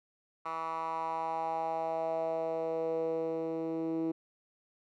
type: tone with band-pass filter sweep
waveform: 10% pulse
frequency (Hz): 162.7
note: E3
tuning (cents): -22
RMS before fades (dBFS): -34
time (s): 0.45-4.12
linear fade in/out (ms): 10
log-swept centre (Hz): 1200 to 330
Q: 4.1
effects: none